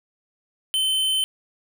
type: tone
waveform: square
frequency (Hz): 3070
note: G7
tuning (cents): -37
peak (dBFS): -20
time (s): 0.74-1.24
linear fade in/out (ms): 0
effects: none